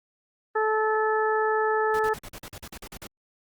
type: harmonic tone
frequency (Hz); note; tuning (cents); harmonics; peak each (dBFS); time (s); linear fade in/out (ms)
434.5; A4; -22; 1 / 2 / 3 / 4; -24 / -27 / -29 / -30; 0.55-2.14; 10
type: noise bursts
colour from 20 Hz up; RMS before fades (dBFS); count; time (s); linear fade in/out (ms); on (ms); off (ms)
pink; -40; 12; 1.94-3.07; 2; 52; 46
effects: Opus 32 kbps